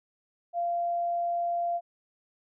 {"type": "tone", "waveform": "sine", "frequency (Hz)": 691, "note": "F5", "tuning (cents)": -19, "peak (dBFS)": -26, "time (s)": [0.53, 1.81], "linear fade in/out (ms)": 50, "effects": []}